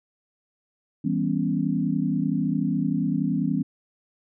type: chord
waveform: sine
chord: C# half-diminished seventh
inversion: first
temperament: equal with one note detuned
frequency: 162.45 / 196 / 246.9 / 277.2 Hz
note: E3 / G3 / B3 / C#4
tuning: -25 / 0 / 0 / 0 cents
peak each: -27 dBFS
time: 1.04-3.63 s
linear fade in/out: 10 ms
effects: none